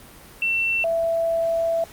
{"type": "tone pair in turn", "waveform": "sine", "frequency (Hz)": [2700, 664], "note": ["E7", "E5"], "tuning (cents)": [41, 12], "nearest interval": "2 octaves", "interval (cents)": 2429, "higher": "first", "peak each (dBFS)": -19, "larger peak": "neither", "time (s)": [[0.42, 0.84], [0.84, 1.84]], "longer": "second", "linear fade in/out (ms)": 2, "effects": ["pink hiss -45 dBFS RMS until 1.92 s", "Opus 32 kbps"]}